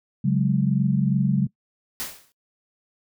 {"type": "chord", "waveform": "sine", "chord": "C# suspended fourth", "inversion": "none", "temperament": "equal", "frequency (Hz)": [138.59, 185, 207.7], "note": ["C#3", "F#3", "G#3"], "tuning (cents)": [0, 0, 0], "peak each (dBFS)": [-21, -22, -24], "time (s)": [0.24, 1.47], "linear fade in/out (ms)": 10}
{"type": "noise with exponential decay", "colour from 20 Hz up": "white", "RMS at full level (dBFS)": -27, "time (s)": [2, 2.32], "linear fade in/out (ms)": 0, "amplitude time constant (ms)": 69}
{"effects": ["noise-tail reverb RT60 0.1 s tail -21 dB re dry"]}